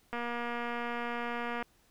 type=click train; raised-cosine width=0.5 ms; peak=-22 dBFS; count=357; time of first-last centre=0.13-1.626 s; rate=238 Hz; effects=pink hiss -67 dBFS RMS until 1.9 s